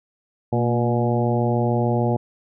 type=harmonic tone with a mistuned harmonic; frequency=120 Hz; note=B2; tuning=49 cents flat; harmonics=1 / 2 / 3 / 4 / 5 / 6 / 7; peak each=-21 / -24 / -26 / -27 / -28 / -29 / -29 dBFS; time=0.52-2.17 s; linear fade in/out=10 ms; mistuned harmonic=2; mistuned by=-49 cents; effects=none